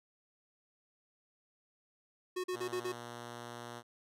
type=tone bursts; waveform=square; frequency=365.5 Hz; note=F#4; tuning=21 cents flat; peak=-35 dBFS; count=5; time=2.36-2.924 s; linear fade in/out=10 ms; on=80 ms; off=41 ms
type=tone; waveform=5% pulse; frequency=120 Hz; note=B2; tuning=49 cents flat; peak=-33 dBFS; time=2.52-3.83 s; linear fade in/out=50 ms
effects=low-pass 12000 Hz 12 dB/octave